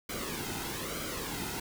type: noise with flanger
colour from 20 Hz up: pink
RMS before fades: -37 dBFS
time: 0.09-1.6 s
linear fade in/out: 5 ms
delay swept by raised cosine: 1.1 to 1.78 ms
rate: 1.1 Hz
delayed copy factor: -0.6
effects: none